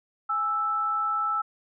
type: tone pair together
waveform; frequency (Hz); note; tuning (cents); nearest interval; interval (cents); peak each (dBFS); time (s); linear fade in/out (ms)
sine; 829.6 / 1318.5; G#5 / E6; -2 / 0; minor sixth; 802; -34 / -24; 0.29-1.42; 10
effects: none